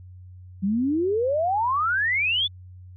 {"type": "exponential sweep", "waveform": "sine", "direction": "up", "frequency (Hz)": [185, 3545], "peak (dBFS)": -20, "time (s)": [0.62, 2.48], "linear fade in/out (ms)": 20, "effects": ["added 91 Hz sine -41 dBFS peak until 2.96 s"]}